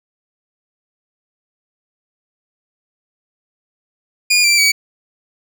20% pulse tone with pitch steps, 2432 / 2352 / 2274 Hz, D#7 / D7 / C#7, -40 / +2 / +44 cents, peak -5 dBFS, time 4.3-4.72 s, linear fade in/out 10 ms, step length 140 ms, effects none

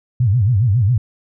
sine tone with vibrato, 110.4 Hz, A2, 6 cents sharp, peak -11 dBFS, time 0.2-0.98 s, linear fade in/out 5 ms, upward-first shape sine, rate 7.3 Hz, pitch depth 270 cents each way, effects none

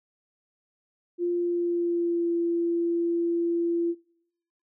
sine tone with pitch glide, 349.2 to 340.2 Hz, F4 to F4, 0 to -45 cents, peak -23 dBFS, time 1.18-3.95 s, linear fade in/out 50 ms, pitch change -45 cents, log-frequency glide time 1.32-2.33 s, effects noise-tail reverb RT60 0.8 s tail -22 dB re dry

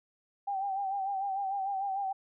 sine tone with vibrato, 784 Hz, G5, in tune, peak -30 dBFS, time 0.47-2.13 s, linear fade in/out 10 ms, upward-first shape sine, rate 6.7 Hz, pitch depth 54 cents each way, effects none

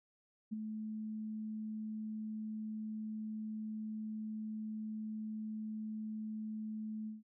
sine tone with ADSR envelope, 216.5 Hz, A3, 28 cents flat, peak -34 dBFS, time 0.51-7.23 s, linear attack 21 ms, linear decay 13 ms, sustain -5 dB, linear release 160 ms, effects none

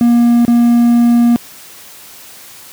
triangle tone with dropouts, 237.3 Hz, A#3, 31 cents sharp, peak -4 dBFS, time 0.01-1.36 s, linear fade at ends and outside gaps 0 ms, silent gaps 0.45-0.48 s, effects white hiss -36 dBFS RMS until 2.72 s + high-pass 80 Hz 12 dB/octave

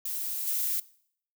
violet noise with level steps, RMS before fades -33 / -29 dBFS, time 0.05-0.8 s, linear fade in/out 5 ms, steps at 0.47 s, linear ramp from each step 2 ms, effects noise-tail reverb RT60 0.6 s tail -20 dB re dry

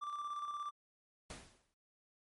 triangle tone with tremolo, 1175 Hz, D6, 1 cent sharp, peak -36 dBFS, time 0.01-0.71 s, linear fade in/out 20 ms, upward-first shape square, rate 17 Hz, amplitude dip 40%
pink noise with exponential decay, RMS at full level -46 dBFS, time 1.3-1.74 s, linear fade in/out 1 ms, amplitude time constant 95 ms
effects MP3 48 kbps

